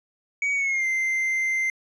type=tone with pitch glide; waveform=triangle; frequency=2258 to 2083 Hz; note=C#7 to C7; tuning=+31 to -8 cents; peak=-20 dBFS; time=0.42-1.7 s; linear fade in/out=2 ms; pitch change=-139 cents; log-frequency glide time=0.54-0.86 s; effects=resampled to 22050 Hz